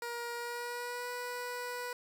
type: tone with pitch glide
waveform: 15% pulse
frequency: 474 to 490.7 Hz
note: A#4 to B4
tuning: +29 to -11 cents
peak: -31 dBFS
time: 0.02-1.93 s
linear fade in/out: 2 ms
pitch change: +60 cents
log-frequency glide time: 0.34-1.09 s
effects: 12-bit